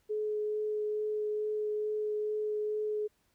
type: tone with vibrato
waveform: sine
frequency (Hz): 424.6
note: G#4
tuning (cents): +38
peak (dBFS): -30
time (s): 0.09-3.08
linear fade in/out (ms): 20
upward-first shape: sine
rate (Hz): 2.3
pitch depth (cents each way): 8
effects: pink hiss -73 dBFS RMS until 3.34 s